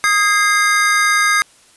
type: chord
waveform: square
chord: Ab major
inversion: second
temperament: equal with one note detuned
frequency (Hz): 1244.5 / 1628 / 2093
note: Eb6 / Ab6 / C7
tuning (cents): 0 / -35 / 0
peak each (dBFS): -17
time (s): 0.04-1.42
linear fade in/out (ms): 0
effects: white hiss -49 dBFS RMS until 1.76 s + resampled to 24000 Hz

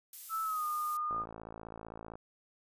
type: noise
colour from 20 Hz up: violet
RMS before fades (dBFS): -44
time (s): 0.13-0.97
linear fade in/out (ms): 2
type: tone with pitch glide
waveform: sine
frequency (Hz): 1315 to 1219.9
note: E6 to D#6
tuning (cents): -5 to -35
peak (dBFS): -32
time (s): 0.29-1.26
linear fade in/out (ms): 50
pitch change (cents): -130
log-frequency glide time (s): 0.43-0.65
type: click train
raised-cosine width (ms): 1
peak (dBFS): -31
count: 59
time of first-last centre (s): 1.11-2.155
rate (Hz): 55.5
effects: resampled to 32000 Hz

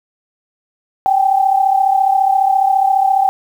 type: tone pair together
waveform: sine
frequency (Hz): 772 / 806.6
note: G5 / G5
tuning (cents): -27 / +49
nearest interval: minor second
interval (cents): 76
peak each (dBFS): -11 / -16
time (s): 1.06-3.29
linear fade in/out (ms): 0
effects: 7-bit

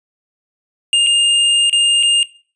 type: tone with dropouts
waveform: square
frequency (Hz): 2818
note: F7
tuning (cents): +15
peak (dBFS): -10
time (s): 0.93-2.23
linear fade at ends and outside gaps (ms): 1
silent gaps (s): 1.065-1.069 / 1.697-1.728 / 2.028-2.032
effects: noise-tail reverb RT60 0.4 s tail -19 dB re dry + resampled to 22050 Hz

